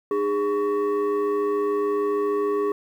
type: tone with frequency modulation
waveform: sine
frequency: 409.4 Hz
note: G#4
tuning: 25 cents flat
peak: -19 dBFS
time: 0.11-2.72 s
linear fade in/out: 2 ms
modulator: 712 Hz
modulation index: 0.68
effects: tanh soft clip ceiling -17 dBFS + 9-bit